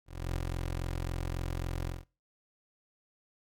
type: tone with ADSR envelope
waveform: 20% pulse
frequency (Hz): 43.65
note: F1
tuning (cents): 0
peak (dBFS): -25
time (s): 0.06-2.05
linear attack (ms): 310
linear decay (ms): 11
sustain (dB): -3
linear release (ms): 180
effects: noise-tail reverb RT60 0.3 s tail -21 dB re dry + AAC 64 kbps